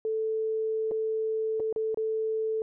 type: tone with dropouts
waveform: sine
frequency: 440 Hz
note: A4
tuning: in tune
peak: -26 dBFS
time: 0.05-2.62 s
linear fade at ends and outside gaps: 1 ms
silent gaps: 0.912-0.917 / 1.598-1.602 / 1.727-1.761 / 1.945-1.973 s
effects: none